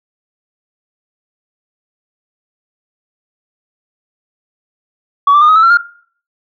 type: tone with pitch steps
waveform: sine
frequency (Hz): 1132 / 1174 / 1217.5 / 1262.6 / 1309.4 / 1357.9 / 1408.2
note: C#6 / D6 / D#6 / D#6 / E6 / F6 / F6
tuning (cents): +36 / -1 / -38 / +25 / -12 / -49 / +14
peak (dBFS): -3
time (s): 5.27-5.774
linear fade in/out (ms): 5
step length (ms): 72
effects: noise-tail reverb RT60 0.5 s tail -18 dB re dry + tanh soft clip ceiling -2 dBFS